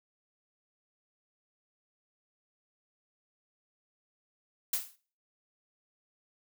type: noise with exponential decay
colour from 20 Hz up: blue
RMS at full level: -27 dBFS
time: 4.73-4.96 s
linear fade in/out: 5 ms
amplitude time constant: 49 ms
effects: noise-tail reverb RT60 0.4 s tail -18 dB re dry